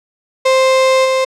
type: tone with level steps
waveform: 35% pulse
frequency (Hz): 524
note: C5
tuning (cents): +2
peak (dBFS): -7 / -10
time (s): 0.45-1.25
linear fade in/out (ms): 10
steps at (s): 1.04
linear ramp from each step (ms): 20
effects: low-pass 7000 Hz 12 dB/octave

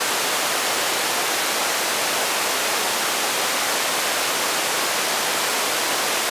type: band-pass noise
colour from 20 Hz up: pink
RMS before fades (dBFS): -22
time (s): 0-6.3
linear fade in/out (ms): 10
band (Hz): 510 to 12000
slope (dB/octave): 12
effects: resampled to 32000 Hz

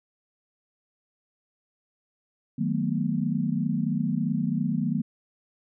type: chord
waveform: sine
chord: B dominant seventh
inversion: first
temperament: equal with one note detuned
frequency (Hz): 155.56 / 185 / 220 / 243.1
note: D#3 / F#3 / A3 / B3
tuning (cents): 0 / 0 / 0 / -27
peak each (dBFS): -29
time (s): 2.58-5.02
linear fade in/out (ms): 10
effects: none

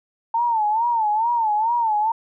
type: tone with vibrato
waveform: sine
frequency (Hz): 895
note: A5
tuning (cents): +29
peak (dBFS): -17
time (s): 0.34-2.12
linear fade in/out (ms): 5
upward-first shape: sine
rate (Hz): 2.3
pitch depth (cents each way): 120
effects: none

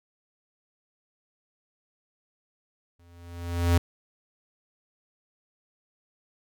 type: tone with exponential growth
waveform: square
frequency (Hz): 86.1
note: F2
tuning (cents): -24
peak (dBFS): -17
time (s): 2.99-3.78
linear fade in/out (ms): 5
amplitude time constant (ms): 170
effects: none

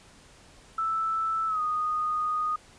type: tone with pitch glide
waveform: sine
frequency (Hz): 1318.5 to 1237.3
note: E6 to D#6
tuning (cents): 0 to -10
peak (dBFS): -25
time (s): 0.78-2.56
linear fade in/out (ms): 5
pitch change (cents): -110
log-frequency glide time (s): 1.47-1.61
effects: pink hiss -54 dBFS RMS until 2.78 s + resampled to 22050 Hz

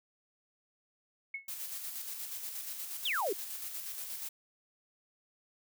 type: tone with exponential decay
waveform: sine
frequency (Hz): 2193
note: C#7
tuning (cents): -19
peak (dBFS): -33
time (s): 1.34-1.49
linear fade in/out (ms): 5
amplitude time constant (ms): 31
type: noise with tremolo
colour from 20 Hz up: blue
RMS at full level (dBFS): -40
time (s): 1.48-4.29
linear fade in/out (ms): 5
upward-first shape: square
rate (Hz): 8.4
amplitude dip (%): 35
type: exponential sweep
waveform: sine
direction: down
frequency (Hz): 3860 to 349.2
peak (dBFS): -30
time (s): 3.05-3.33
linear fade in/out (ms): 5
effects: none

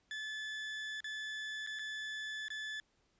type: tone with dropouts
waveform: 30% pulse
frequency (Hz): 1732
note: A6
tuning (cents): -28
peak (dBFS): -37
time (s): 0.11-2.8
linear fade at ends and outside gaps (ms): 1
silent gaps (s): 1.005-1.043 / 1.665-1.672 / 1.789-1.793 / 2.483-2.503
effects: pink hiss -75 dBFS RMS until 3.19 s + resampled to 16000 Hz

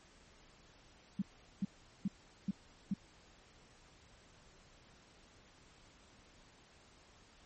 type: tone bursts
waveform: sine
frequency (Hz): 196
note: G3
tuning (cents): 0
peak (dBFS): -31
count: 5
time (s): 1.19-2.94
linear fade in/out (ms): 5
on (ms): 30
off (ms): 400
effects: pink hiss -63 dBFS RMS until 7.45 s + MP3 32 kbps

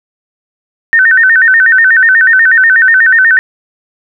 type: tone with vibrato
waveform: sine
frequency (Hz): 1668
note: G#6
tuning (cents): +7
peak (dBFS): -3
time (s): 0.93-3.39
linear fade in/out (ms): 0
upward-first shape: square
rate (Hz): 8.2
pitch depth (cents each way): 160
effects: none

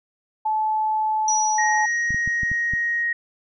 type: tone with pitch glide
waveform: sine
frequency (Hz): 866 to 857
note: A5 to A5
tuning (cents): -28 to -46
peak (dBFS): -19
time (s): 0.45-1.86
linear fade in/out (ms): 10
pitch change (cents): -18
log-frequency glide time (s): 1.25-1.72
type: tone with exponential decay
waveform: sine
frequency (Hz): 5840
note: F#8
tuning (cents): -24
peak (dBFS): -19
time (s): 1.28-3.03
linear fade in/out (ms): 2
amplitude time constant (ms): 380
type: tone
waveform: sine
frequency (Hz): 1878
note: A#6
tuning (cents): +12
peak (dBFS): -20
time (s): 1.58-3.13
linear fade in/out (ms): 5
type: clicks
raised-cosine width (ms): 5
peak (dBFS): -19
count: 6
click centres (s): 2.106 / 2.145 / 2.276 / 2.433 / 2.516 / 2.736
effects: none

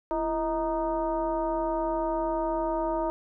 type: tone with frequency modulation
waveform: sine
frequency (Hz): 634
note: D#5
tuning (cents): +32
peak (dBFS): -25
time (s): 0.11-3.1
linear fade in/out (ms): 0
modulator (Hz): 299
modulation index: 1.3
effects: none

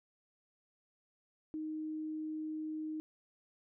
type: tone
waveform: sine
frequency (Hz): 311.1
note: D#4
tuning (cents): 0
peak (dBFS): -37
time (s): 1.54-3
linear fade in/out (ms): 0
effects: none

